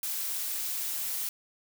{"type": "noise", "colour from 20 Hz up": "blue", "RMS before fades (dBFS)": -33, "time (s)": [0.03, 1.29], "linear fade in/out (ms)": 2, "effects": []}